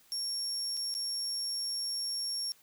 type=tone with dropouts; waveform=35% pulse; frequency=5520 Hz; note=F8; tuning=21 cents flat; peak=-30 dBFS; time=0.12-2.52 s; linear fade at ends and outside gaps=0 ms; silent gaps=0.769-0.773 / 0.941-0.95 s; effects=white hiss -63 dBFS RMS until 2.62 s